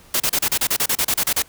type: noise bursts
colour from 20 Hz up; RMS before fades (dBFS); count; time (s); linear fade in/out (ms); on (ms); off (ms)
white; -19; 14; 0.14-1.423; 5; 61; 33
effects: pink hiss -49 dBFS RMS until 1.48 s